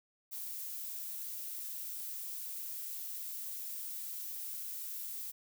violet noise, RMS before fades -42 dBFS, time 0.31-5.32 s, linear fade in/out 20 ms, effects none

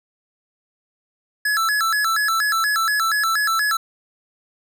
square tone with vibrato, 1500 Hz, F#6, 23 cents sharp, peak -18 dBFS, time 1.45-3.77 s, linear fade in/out 5 ms, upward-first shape square, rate 4.2 Hz, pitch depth 210 cents each way, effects none

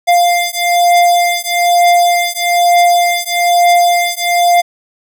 square beating tone pair, 698.5 / 699.6 Hz, F5 / F5, 0 / +3 cents, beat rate 1.1 Hz, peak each -12 dBFS, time 0.07-4.62 s, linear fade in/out 20 ms, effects none

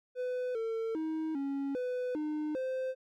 triangle tone with pitch steps, 501 / 450.5 / 316.7 / 277.1 / 499.6 / 303.9 / 519 Hz, B4 / A4 / D#4 / C#4 / B4 / D#4 / C5, +25 / +41 / +31 / -1 / +20 / -41 / -14 cents, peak -30 dBFS, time 0.15-2.95 s, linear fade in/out 50 ms, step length 400 ms, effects none

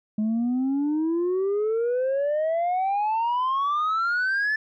sine exponential sweep, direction up, 210.5 to 1760 Hz, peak -19 dBFS, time 0.18-4.56 s, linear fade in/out 5 ms, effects tanh soft clip ceiling -20 dBFS

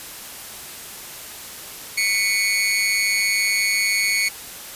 sawtooth tone with amplitude modulation, 2217 Hz, C#7, in tune, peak -11 dBFS, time 1.97-4.29 s, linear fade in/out 10 ms, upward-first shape sine, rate 205 Hz, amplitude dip 75%, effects white hiss -36 dBFS RMS until 4.75 s + resampled to 32000 Hz

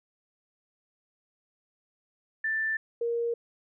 sine tone pair in turn, 1770 / 468.8 Hz, A6 / A#4, +10 / +10 cents, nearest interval octave + major seventh, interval 2300 cents, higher first, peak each -26 / -26 dBFS, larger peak neither, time 2.44-2.77 / 3.01-3.34 s, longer neither, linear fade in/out 5 ms, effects none

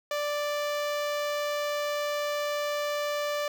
sawtooth tone with notch filter, 587.3 Hz, D5, in tune, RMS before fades -30 dBFS, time 0.11-3.48 s, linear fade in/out 2 ms, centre 9900 Hz, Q 1.2, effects none

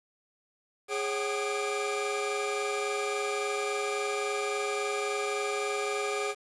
45% pulse tone cluster, 413.2 / 547 / 758 / 1216 / 2361 Hz, G#4 / C#5 / F#5 / D#6 / D7, -9 / -23 / +42 / -40 / +9 cents, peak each -32 / -38 / -38 / -38 / -37 dBFS, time 0.88-6.35 s, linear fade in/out 50 ms, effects resampled to 24000 Hz + 9-bit

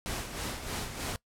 pink noise with tremolo, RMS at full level -34 dBFS, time 0.06-1.16 s, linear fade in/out 0 ms, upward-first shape sine, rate 3.2 Hz, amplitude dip 60%, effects noise-tail reverb RT60 0.1 s tail -21 dB re dry + low-pass 12000 Hz 12 dB/octave

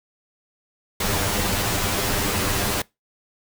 pink noise with comb filter, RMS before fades -23 dBFS, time 1-2.82 s, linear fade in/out 5 ms, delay 10 ms, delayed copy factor +0.8, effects noise-tail reverb RT60 0.2 s tail -23 dB re dry

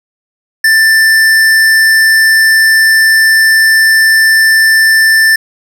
sine tone with tanh clipping, 1774 Hz, A6, 14 cents sharp, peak -6 dBFS, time 0.64-5.36 s, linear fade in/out 5 ms, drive 17 dB, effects none

